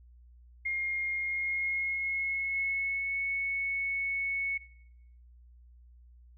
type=tone with pitch glide; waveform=sine; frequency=2132 to 2210 Hz; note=C7 to C#7; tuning=+32 to -6 cents; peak=-29 dBFS; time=0.65-4.58 s; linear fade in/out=10 ms; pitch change=+62 cents; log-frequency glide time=1.12-3.19 s; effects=noise-tail reverb RT60 0.8 s tail -19 dB re dry + added 60 Hz sine -53 dBFS peak until 6.37 s